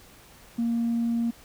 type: tone with tanh clipping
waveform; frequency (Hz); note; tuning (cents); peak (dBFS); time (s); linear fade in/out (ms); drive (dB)
triangle; 233.1; A#3; 0; -23; 0.58-1.31; 10; 5
effects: pink hiss -52 dBFS RMS until 1.44 s